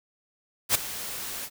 white noise with ADSR envelope, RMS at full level -19 dBFS, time 0.69-1.5 s, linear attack 60 ms, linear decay 8 ms, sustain -16 dB, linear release 59 ms, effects none

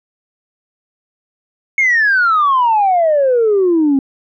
sine exponential sweep, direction down, 2200 to 265.1 Hz, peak -8 dBFS, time 1.78-3.99 s, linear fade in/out 2 ms, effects tanh soft clip ceiling -6 dBFS

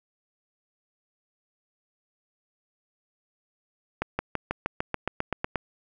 accelerating click train, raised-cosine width 0.5 ms, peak -11 dBFS, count 12, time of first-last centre 4.02-5.557 s, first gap 170 ms, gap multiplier 0.96, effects none

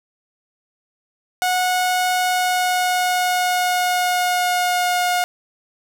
sawtooth tone with pitch glide, 731 to 717.2 Hz, F#5 to F5, -21 to +46 cents, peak -13 dBFS, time 1.42-5.24 s, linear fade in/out 0 ms, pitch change -33 cents, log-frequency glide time 2.24-5.04 s, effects none

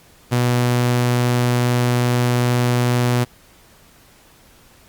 sawtooth tone, 122.4 Hz, B2, 15 cents flat, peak -11 dBFS, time 0.31-3.25 s, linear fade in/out 20 ms, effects pink hiss -50 dBFS RMS until 4.88 s + Opus 48 kbps

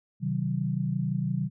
sine chord, C diminished, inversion none, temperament just, 130.81 / 156.98 / 188.37 Hz, C3 / Eb3 / Gb3, 0 / +16 / +31 cents, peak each -30 dBFS, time 0.2-1.5 s, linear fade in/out 50 ms, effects none

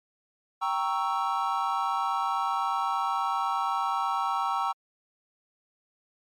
triangle chord, G diminished seventh, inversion none, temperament equal, 784 / 932.3 / 1108.7 / 1318.5 Hz, G5 / Bb5 / Db6 / Fb6, 0 / 0 / 0 / 0 cents, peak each -29 dBFS, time 0.61-4.73 s, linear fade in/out 20 ms, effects MP3 96 kbps

